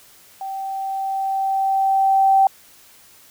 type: tone with level ramp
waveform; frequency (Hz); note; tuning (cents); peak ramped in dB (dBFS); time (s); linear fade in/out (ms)
sine; 776; G5; -18; -26 to -10; 0.41-2.47; 2
effects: white hiss -49 dBFS RMS until 3.3 s